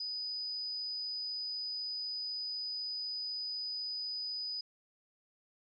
sine tone, 4978 Hz, D#8, in tune, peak -36 dBFS, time 0-4.61 s, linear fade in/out 5 ms, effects none

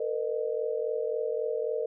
sine tone cluster, 453 / 496.7 / 614 Hz, A#4 / B4 / D#5, -50 / +10 / -23 cents, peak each -30 / -33 / -34 dBFS, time 0-1.86 s, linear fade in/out 5 ms, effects none

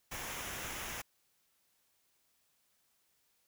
pink noise with comb filter, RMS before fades -42 dBFS, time 0.11-1.02 s, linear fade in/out 10 ms, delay 0.23 ms, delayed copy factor -0.55, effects white hiss -75 dBFS RMS until 3.47 s

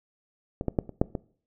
clicks, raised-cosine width 2 ms, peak -16 / -12 / -9 / -25 / -7 / -16 dBFS, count 6, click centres 0.611 / 0.683 / 0.788 / 0.893 / 1.015 / 1.152 s, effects noise-tail reverb RT60 0.5 s tail -21 dB re dry

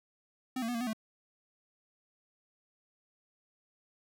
square tone with pitch steps, 257.1 / 227.6 / 244 / 230.5 / 249.7 / 219.5 Hz, C4 / A#3 / B3 / A#3 / B3 / A3, -30 / -41 / -21 / -19 / +19 / -4 cents, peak -33 dBFS, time 0.56-0.932 s, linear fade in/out 5 ms, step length 62 ms, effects none

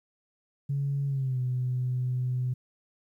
sine tone with pitch glide, 140 to 126.18 Hz, C#3 to B2, +18 to +38 cents, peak -25 dBFS, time 0.69-2.54 s, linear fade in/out 10 ms, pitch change -180 cents, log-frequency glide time 1.07-1.4 s, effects tanh soft clip ceiling -21 dBFS + 11-bit

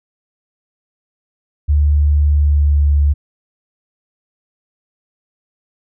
sine tone with pitch glide, 73.5 to 72.32 Hz, D2 to D2, +2 to -26 cents, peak -9 dBFS, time 1.68-3.14 s, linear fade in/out 20 ms, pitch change -28 cents, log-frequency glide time 2.3-2.94 s, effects none

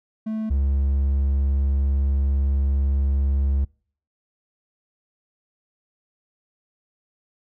triangle tone pair in turn, 218.7 / 68.89 Hz, A3 / C#2, -10 / -10 cents, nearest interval octave + minor sixth, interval 2000 cents, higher first, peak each -22 / -16 dBFS, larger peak second, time 0.26-0.5 / 0.5-3.65 s, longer second, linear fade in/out 10 ms, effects noise-tail reverb RT60 0.5 s tail -26 dB re dry

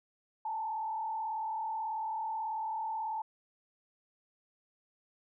sine tone with frequency modulation, 880 Hz, A5, in tune, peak -33 dBFS, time 0.45-3.22 s, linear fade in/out 5 ms, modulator 38.3 Hz, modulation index 0.82, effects none

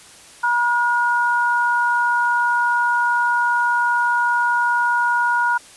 sine tone pair together, 960 / 1437.5 Hz, B5 / F6, -49 / +50 cents, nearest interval perfect fifth, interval 699 cents, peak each -18 dBFS, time 0.43-5.58 s, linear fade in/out 10 ms, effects white hiss -44 dBFS RMS until 5.76 s + resampled to 24000 Hz

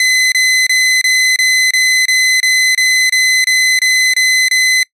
sawtooth tone bursts, 2030 Hz, B6, 47 cents sharp, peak -5 dBFS, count 14, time 0-4.831 s, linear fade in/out 2 ms, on 320 ms, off 27 ms, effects noise-tail reverb RT60 0.1 s tail -24 dB re dry + low-pass 10000 Hz 12 dB/octave

